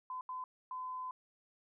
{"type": "tone bursts at uneven times", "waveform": "sine", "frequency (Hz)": 1018, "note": "C6", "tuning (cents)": -48, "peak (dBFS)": -39, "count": 3, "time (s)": [[0.1, 0.21], [0.29, 0.44], [0.71, 1.11]], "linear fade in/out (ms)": 2, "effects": []}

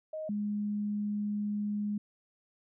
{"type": "tone pair in turn", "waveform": "sine", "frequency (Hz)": [625, 207.4], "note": ["D#5", "G#3"], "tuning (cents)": [8, -2], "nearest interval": "octave + perfect fifth", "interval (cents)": 1910, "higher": "first", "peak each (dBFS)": [-35, -30], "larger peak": "second", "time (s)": [[0.13, 0.29], [0.29, 1.98]], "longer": "second", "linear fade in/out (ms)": 5, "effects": []}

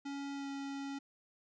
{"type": "tone with pitch glide", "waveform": "square", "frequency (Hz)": [279.9, 277.2], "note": ["C#4", "C#4"], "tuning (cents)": [17, 0], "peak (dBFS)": -40, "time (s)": [0.05, 0.99], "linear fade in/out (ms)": 10, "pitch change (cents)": -17, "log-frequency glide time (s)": [0.34, 0.48], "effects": ["resampled to 16000 Hz"]}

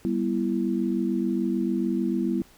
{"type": "tone cluster", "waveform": "sine", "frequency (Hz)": [197.3, 244.1, 333], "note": ["G3", "B3", "E4"], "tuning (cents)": [11, -20, 18], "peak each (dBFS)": -27, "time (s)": [0.05, 2.42], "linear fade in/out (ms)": 0, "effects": ["pink hiss -55 dBFS RMS until 2.57 s"]}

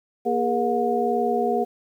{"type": "tone cluster", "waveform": "sine", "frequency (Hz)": [236.7, 413.8, 475.9, 721], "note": ["A#3", "G#4", "A#4", "F#5"], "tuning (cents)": [27, -6, 36, -45], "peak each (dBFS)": [-27, -24, -26, -24], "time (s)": [0.25, 1.65], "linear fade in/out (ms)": 20, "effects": ["9-bit"]}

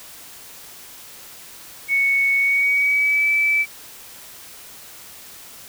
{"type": "tone with pitch glide", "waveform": "sine", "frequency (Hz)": [2217, 2311], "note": ["C#7", "D7"], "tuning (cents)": [0, -28], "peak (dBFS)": -15, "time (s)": [1.88, 3.66], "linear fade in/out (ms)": 50, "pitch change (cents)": 72, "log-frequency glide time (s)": [2.36, 3.31], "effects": ["white hiss -41 dBFS RMS until 5.68 s"]}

